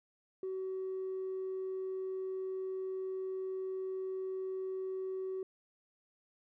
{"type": "tone with tanh clipping", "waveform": "triangle", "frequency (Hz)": 377.8, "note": "F#4", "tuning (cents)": 36, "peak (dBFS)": -36, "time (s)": [0.43, 5.43], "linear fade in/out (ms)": 2, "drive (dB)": 5, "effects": []}